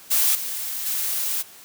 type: noise with level steps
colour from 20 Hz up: blue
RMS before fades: -19 / -29 / -25 dBFS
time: 0.1-1.43 s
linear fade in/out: 20 ms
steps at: 0.35 / 0.86 s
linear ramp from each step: 2 ms
effects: white hiss -46 dBFS RMS until 1.64 s + high-pass 80 Hz 12 dB/octave